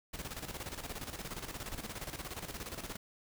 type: noise with tremolo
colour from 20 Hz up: pink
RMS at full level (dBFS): -41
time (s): 0.13-2.97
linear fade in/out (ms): 10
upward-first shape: square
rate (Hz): 17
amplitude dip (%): 65
effects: none